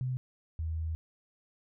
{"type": "tone pair in turn", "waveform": "sine", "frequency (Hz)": [127.9, 80.34], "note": ["C3", "E2"], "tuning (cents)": [-39, -44], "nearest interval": "minor sixth", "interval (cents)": 805, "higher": "first", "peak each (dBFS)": [-30, -31], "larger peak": "first", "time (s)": [[0.01, 0.17], [0.59, 0.95]], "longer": "second", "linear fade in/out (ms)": 0, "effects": []}